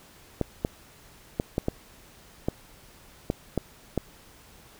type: clicks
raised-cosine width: 2 ms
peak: -11 dBFS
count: 9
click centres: 0.413 / 0.649 / 1.399 / 1.581 / 1.684 / 2.485 / 3.301 / 3.577 / 3.977 s
effects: pink hiss -53 dBFS RMS until 4.79 s